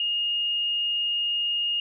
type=tone; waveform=sine; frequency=2847 Hz; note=F7; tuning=33 cents sharp; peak=-23 dBFS; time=0-1.8 s; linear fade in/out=2 ms; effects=none